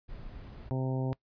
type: noise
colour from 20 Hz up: brown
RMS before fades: -44 dBFS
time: 0.08-0.7 s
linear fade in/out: 20 ms
type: harmonic tone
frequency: 130.81 Hz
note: C3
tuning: in tune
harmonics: 1 / 2 / 3 / 4 / 5 / 6 / 7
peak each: -30 / -36 / -40 / -42 / -44 / -46 / -47 dBFS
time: 0.71-1.13 s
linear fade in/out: 0 ms
effects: noise-tail reverb RT60 0.1 s tail -21 dB re dry + resampled to 11025 Hz